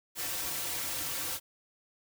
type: noise with comb filter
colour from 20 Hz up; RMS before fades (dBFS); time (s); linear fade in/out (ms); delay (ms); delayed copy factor
white; -35; 0.15-1.4; 50; 4.8; -0.75
effects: none